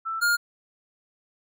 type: tone pair in turn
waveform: sine / square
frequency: 1328 / 1414.7 Hz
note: E6 / F6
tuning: +12 / +22 cents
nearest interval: minor second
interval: 110 cents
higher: second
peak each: -27 / -20 dBFS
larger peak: second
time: 0.05-0.21 / 0.21-0.37 s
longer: neither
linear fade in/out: 20 ms
effects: none